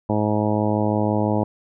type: harmonic tone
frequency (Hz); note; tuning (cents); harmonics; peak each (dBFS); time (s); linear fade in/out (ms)
105.9; G#2; +34; 1 / 2 / 3 / 4 / 5 / 6 / 7 / 8 / 9; -24 / -23 / -25 / -29 / -27 / -28 / -32 / -29 / -32; 0.09-1.44; 5
effects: none